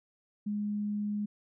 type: tone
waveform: sine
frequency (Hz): 207.6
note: G#3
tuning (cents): 0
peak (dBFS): -30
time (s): 0.46-1.26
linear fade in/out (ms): 10
effects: none

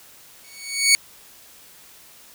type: tone with exponential growth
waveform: 15% pulse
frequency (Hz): 2234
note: C#7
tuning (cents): +13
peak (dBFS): -3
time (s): 0.44-0.95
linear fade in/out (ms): 0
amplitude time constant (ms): 110
effects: white hiss -48 dBFS RMS until 2.34 s

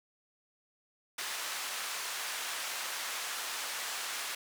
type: band-pass noise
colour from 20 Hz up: pink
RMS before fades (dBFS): -38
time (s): 1.18-4.35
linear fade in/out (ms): 5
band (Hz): 1100 to 12000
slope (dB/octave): 12
effects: none

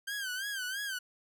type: tone with vibrato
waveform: sawtooth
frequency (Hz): 1568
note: G6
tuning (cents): 0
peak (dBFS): -31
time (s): 0.07-0.99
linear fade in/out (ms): 10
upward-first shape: sine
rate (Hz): 3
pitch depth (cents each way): 110
effects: none

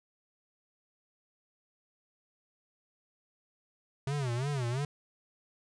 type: tone with vibrato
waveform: square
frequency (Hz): 131.3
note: C3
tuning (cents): +6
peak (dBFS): -31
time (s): 4.07-4.85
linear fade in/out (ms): 2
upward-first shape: sine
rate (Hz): 2.9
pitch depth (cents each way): 190
effects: resampled to 22050 Hz + 12-bit

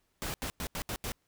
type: noise bursts at uneven times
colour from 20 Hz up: pink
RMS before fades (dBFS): -36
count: 6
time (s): 0.22-0.34 / 0.42-0.5 / 0.6-0.67 / 0.75-0.82 / 0.89-0.96 / 1.04-1.12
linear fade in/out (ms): 0
effects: pink hiss -75 dBFS RMS until 1.27 s

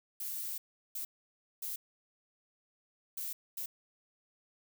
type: noise bursts at uneven times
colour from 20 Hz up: violet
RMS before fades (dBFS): -39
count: 5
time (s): 0.2-0.58 / 0.95-1.05 / 1.62-1.76 / 3.17-3.33 / 3.57-3.66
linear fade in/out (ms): 5
effects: none

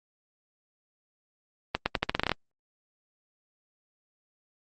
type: accelerating click train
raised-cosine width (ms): 0.3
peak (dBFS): -8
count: 11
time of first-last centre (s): 1.75-2.317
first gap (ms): 110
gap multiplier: 0.84
effects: Opus 32 kbps

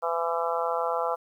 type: harmonic tone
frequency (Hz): 167.8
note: E3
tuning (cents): +31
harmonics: 3 / 4 / 5 / 6 / 7 / 8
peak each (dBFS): -30 / -31 / -32 / -33 / -33 / -34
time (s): 0.02-1.16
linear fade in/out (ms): 20
effects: 10-bit

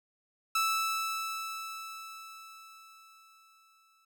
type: tone with exponential decay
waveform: sawtooth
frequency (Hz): 1315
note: E6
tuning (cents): -5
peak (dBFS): -22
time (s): 0.55-4.05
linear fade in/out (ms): 5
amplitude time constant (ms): 760
effects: none

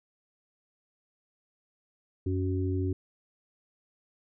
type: harmonic tone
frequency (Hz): 93.1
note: F#2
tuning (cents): +11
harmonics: 1 / 3 / 4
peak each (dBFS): -28 / -33 / -34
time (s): 2.26-2.93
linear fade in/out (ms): 5
effects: none

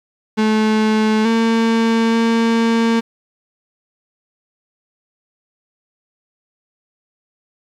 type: tone with pitch steps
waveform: 35% pulse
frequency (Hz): 216.8 / 227.3 / 228.8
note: A3 / A#3 / A#3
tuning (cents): -25 / -43 / -32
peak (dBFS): -11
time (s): 0.37-3.01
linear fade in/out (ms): 20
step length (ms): 880
effects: low-pass 5000 Hz 12 dB/octave + 8-bit

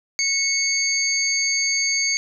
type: tone cluster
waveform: sine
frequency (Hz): 2196 / 4566 / 6470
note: C#7 / D8 / G#8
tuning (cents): -17 / -50 / -46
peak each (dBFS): -23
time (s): 0.19-2.17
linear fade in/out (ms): 0
effects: none

